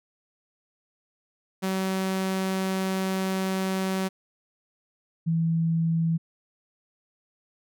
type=tone pair in turn; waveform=sawtooth / sine; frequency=189.8 / 164.42 Hz; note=F#3 / E3; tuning=+44 / -4 cents; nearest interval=major second; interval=248 cents; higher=first; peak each=-21 dBFS; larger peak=neither; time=1.62-4.09 / 5.26-6.18 s; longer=first; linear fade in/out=20 ms; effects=none